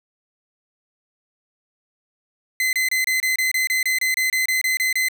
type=tone bursts; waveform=40% pulse; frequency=2045 Hz; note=C7; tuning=40 cents flat; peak=-17 dBFS; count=16; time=2.6-5.085 s; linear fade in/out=2 ms; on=130 ms; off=27 ms; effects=none